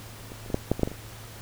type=clicks; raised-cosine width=2 ms; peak=-25 / -29 / -22 / -10 / -8 / -18 / -7 / -17 / -26 dBFS; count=9; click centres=0.319 / 0.462 / 0.502 / 0.544 / 0.716 / 0.795 / 0.833 / 0.875 / 0.916 s; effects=added 109 Hz sine -44 dBFS peak until 1.41 s + pink hiss -45 dBFS RMS until 1.41 s